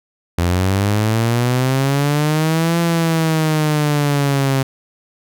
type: linear two-way sweep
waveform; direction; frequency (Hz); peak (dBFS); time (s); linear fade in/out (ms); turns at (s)
sawtooth; up then down; 84.5 to 170 to 133.4; -10; 0.38-4.63; 5; 2.79
effects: none